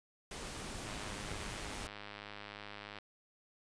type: noise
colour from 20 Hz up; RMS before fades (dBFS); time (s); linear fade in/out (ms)
pink; -44; 0.31-1.87; 2
type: click train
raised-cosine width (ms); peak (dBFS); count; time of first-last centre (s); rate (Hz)
0.3; -30; 219; 0.87-2.987; 103
type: tone with exponential decay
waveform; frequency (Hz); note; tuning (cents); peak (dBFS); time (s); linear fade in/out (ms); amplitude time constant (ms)
sawtooth; 92.5; F#2; 0; -34; 1.31-1.46; 5; 31
effects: resampled to 22050 Hz